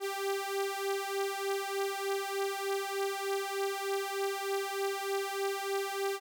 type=beating tone pair; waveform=sawtooth; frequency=392 / 395.3 Hz; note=G4 / G4; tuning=0 / +15 cents; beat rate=3.3 Hz; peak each=-31 dBFS; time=0-6.2 s; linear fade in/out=50 ms; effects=none